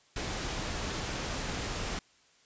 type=noise; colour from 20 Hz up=pink; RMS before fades=-35 dBFS; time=0.16-1.99 s; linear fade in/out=2 ms; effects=white hiss -64 dBFS RMS until 2.45 s + resampled to 16000 Hz